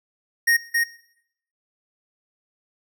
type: tone with echo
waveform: square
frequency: 1862 Hz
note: A#6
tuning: 2 cents flat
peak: -16 dBFS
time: 0.47-0.57 s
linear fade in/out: 10 ms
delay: 270 ms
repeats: 1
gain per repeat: -3 dB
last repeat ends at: 0.84 s
effects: noise-tail reverb RT60 0.7 s tail -17 dB re dry